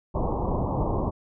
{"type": "low-pass noise", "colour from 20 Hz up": "pink", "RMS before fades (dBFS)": -26, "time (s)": [0.14, 1.11], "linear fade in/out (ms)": 20, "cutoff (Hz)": 1100, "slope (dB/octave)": 96, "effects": []}